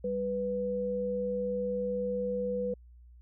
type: tone pair together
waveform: sine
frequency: 196 / 493.9 Hz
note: G3 / B4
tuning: 0 / 0 cents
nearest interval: octave + major third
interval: 1600 cents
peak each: -36 / -30 dBFS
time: 0.04-2.74 s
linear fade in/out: 5 ms
effects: added 60 Hz sine -51 dBFS peak until 3.21 s